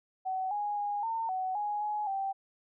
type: tone with pitch steps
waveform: sine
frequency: 754 / 827 / 821 / 906 / 749 / 831 / 840 / 780 Hz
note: F#5 / G#5 / G#5 / A#5 / F#5 / G#5 / G#5 / G5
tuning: +32 / -8 / -20 / -50 / +21 / +1 / +19 / -9 cents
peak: -30 dBFS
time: 0.25-2.33 s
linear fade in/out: 20 ms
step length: 260 ms
effects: none